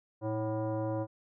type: tone with frequency modulation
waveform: sine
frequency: 113 Hz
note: A2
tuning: 47 cents sharp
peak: -30 dBFS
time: 0.21-1.07 s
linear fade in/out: 50 ms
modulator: 436 Hz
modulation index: 1.4
effects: none